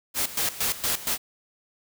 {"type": "noise with tremolo", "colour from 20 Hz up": "white", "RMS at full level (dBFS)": -25, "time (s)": [0.14, 1.18], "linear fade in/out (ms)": 50, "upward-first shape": "square", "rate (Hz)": 4.3, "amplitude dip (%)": 80, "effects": []}